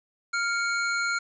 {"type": "tone pair together", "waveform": "square", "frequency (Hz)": [1396.9, 2227], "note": ["F6", "C#7"], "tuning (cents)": [0, 7], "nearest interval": "minor sixth", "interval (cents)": 807, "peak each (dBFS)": [-26, -33], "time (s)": [0.33, 1.19], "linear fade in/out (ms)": 10, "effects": ["resampled to 16000 Hz", "9-bit"]}